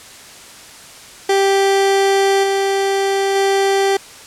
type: tone with level steps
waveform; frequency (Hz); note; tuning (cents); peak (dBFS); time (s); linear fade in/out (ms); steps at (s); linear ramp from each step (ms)
30% pulse; 392; G4; 0; -9 / -12 / -10; 1.29-3.97; 5; 2.43 / 3.35; 10
effects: white hiss -38 dBFS RMS until 4.26 s + low-pass 9000 Hz 12 dB/octave